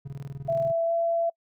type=tone with tremolo; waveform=triangle; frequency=138.59 Hz; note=C#3; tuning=in tune; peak=-30 dBFS; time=0.05-0.72 s; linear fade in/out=10 ms; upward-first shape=square; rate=20 Hz; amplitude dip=80%
type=tone with pitch glide; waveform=sine; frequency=666 to 672.6 Hz; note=E5 to E5; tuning=+18 to +35 cents; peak=-22 dBFS; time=0.48-1.3 s; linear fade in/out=10 ms; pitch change=+17 cents; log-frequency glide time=0.85-0.92 s
effects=noise-tail reverb RT60 0.1 s tail -26 dB re dry